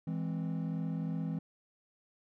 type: chord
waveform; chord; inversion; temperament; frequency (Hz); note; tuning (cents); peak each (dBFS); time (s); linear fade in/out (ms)
triangle; E augmented; none; equal; 164.81 / 207.7 / 261.6; E3 / G#3 / B#3; 0 / 0 / 0; -32 / -38 / -38; 0.07-1.39; 5
effects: tanh soft clip ceiling -23 dBFS